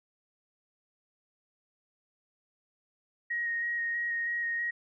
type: tone with vibrato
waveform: sine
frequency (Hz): 1878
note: A#6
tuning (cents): +12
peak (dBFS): -29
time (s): 3.3-4.71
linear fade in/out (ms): 10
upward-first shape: square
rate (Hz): 3.1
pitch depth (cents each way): 12
effects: none